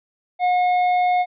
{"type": "tone with tanh clipping", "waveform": "triangle", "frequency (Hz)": 722, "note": "F#5", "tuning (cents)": -43, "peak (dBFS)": -17, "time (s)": [0.39, 1.26], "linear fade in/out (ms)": 50, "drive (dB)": 13, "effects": ["resampled to 8000 Hz"]}